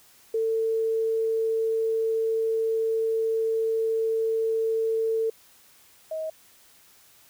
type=tone pair in turn; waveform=sine; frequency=447.7 / 633.1 Hz; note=A4 / D#5; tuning=+30 / +30 cents; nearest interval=tritone; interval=600 cents; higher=second; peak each=-22 / -28 dBFS; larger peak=first; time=0.34-5.3 / 6.11-6.3 s; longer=first; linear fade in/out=5 ms; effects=white hiss -56 dBFS RMS until 7.29 s